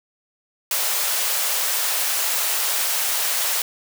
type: high-pass noise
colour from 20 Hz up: white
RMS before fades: -22 dBFS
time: 0.71-3.62 s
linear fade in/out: 2 ms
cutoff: 500 Hz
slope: 24 dB/octave
effects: none